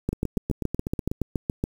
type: two click trains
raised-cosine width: 3 ms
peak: -11 / -14 dBFS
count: 12 / 9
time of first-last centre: 0.09-1.639 / 0.13-1.115 s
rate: 7.1 / 8.12 Hz
effects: 7-bit